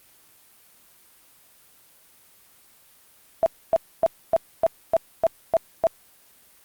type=tone bursts; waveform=sine; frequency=659.3 Hz; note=E5; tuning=in tune; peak=-14 dBFS; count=9; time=3.43-5.869 s; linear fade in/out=0 ms; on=31 ms; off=270 ms; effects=white hiss -55 dBFS RMS until 6.64 s + Opus 32 kbps